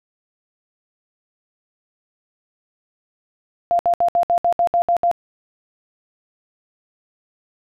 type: tone bursts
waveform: sine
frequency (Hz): 693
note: F5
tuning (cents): -14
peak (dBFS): -13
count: 10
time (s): 3.71-5.114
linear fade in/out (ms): 0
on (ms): 81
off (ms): 66
effects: none